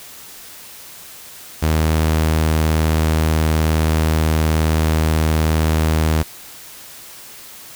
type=tone; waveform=sawtooth; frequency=78.9 Hz; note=D#2; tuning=25 cents sharp; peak=-10 dBFS; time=1.62-6.23 s; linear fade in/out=10 ms; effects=white hiss -38 dBFS RMS until 7.75 s